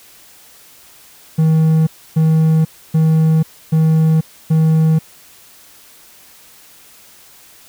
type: tone bursts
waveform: triangle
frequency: 159.1 Hz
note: D#3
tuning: 39 cents sharp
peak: -7 dBFS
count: 5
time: 1.38-4.99 s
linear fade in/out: 10 ms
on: 490 ms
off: 290 ms
effects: white hiss -44 dBFS RMS until 7.68 s